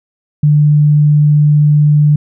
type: tone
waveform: sine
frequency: 148.7 Hz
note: D3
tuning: 22 cents sharp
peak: -5 dBFS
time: 0.43-2.16 s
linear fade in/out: 5 ms
effects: none